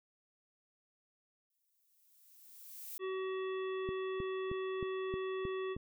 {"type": "noise with exponential growth", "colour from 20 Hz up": "violet", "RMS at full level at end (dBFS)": -44, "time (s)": [1.5, 2.98], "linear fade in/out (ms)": 2, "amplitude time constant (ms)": 320}
{"type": "harmonic tone", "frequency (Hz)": 378.3, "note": "F#4", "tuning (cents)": 38, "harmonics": [1, 3, 5, 7, 9], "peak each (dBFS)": [-36, -46, -50, -53, -55], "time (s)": [2.99, 5.77], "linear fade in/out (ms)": 50}
{"type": "click train", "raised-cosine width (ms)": 3, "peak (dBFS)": -28, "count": 7, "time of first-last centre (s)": [3.89, 5.765], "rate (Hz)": 3.2}
{"effects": []}